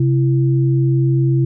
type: tone pair together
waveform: sine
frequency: 133.41 / 335.2 Hz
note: C3 / E4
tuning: +34 / +29 cents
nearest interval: octave + major third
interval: 1595 cents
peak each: -12 / -20 dBFS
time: 0-1.45 s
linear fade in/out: 5 ms
effects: none